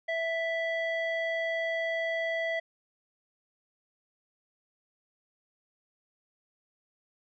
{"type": "tone with low-pass filter", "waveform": "square", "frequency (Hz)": 659.3, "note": "E5", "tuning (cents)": 0, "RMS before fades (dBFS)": -31, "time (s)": [0.08, 2.6], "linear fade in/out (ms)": 10, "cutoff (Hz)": 2400, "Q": 4.8, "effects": []}